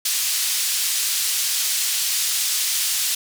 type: band-pass noise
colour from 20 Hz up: pink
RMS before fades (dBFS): -22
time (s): 0.05-3.15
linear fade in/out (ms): 5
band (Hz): 4000 to 15000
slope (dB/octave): 12
effects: none